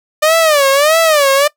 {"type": "tone with vibrato", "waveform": "sawtooth", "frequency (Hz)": 598, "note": "D5", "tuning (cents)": 31, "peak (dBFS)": -4, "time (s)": [0.22, 1.48], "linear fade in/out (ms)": 10, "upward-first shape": "sine", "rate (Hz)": 1.6, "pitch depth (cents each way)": 170, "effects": ["noise-tail reverb RT60 0.1 s tail -21 dB re dry"]}